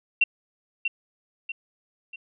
sine tone with echo, 2727 Hz, F7, 42 cents flat, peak -15 dBFS, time 0.21-0.24 s, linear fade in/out 5 ms, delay 640 ms, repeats 3, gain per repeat -7 dB, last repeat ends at 2.16 s, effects none

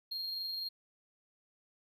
triangle tone with amplitude modulation, 4231 Hz, C8, 19 cents sharp, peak -34 dBFS, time 0.11-0.69 s, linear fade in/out 10 ms, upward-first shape sine, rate 23.8 Hz, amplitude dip 25%, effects none

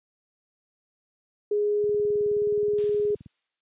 sine tone, 415.3 Hz, G#4, in tune, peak -21 dBFS, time 1.51-3.15 s, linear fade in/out 5 ms
click train, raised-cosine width 5 ms, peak -30 dBFS, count 28, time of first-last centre 1.84-3.261 s, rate 19 Hz
blue noise with exponential decay, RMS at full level -38 dBFS, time 2.78-3.61 s, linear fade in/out 5 ms, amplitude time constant 180 ms
effects high-pass 100 Hz 12 dB/octave + resampled to 8000 Hz

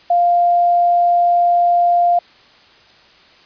sine tone, 698.5 Hz, F5, in tune, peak -10 dBFS, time 0.1-2.19 s, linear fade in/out 5 ms, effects white hiss -47 dBFS RMS until 3.45 s + resampled to 11025 Hz

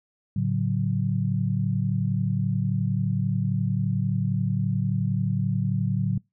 sine chord, F# minor, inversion first, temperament equal with one note detuned, 110 / 141.34 / 185 Hz, A2 / C#3 / F#3, 0 / +34 / 0 cents, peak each -26 dBFS, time 0.36-6.18 s, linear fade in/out 5 ms, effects noise-tail reverb RT60 0.2 s tail -25 dB re dry

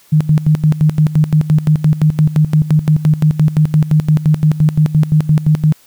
sine tone with tremolo, 153.6 Hz, D#3, 22 cents flat, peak -6 dBFS, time 0.12-5.73 s, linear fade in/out 10 ms, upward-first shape square, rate 5.8 Hz, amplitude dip 80%, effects white hiss -48 dBFS RMS until 5.86 s

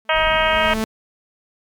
sawtooth tone with exponential growth, 220 Hz, A3, in tune, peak -14 dBFS, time 0.05-0.84 s, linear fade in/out 0 ms, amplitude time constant 170 ms
harmonic tone, 316 Hz, D#4, 27 cents sharp, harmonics 2 / 3 / 4 / 5 / 6 / 7 / 8 / 9 / 10, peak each -20 / -22 / -23 / -24 / -25 / -25 / -26 / -27 / -27 dBFS, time 0.09-0.74 s, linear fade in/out 5 ms
brown noise, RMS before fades -31 dBFS, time 0.12-0.85 s, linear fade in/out 50 ms
effects none

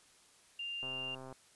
sine tone, 2794 Hz, F7, in tune, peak -38 dBFS, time 0.59-1.15 s, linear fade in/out 5 ms
click train, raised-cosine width 1 ms, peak -35 dBFS, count 66, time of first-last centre 0.83-1.326 s, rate 131 Hz
effects white hiss -64 dBFS RMS until 1.55 s + resampled to 24000 Hz

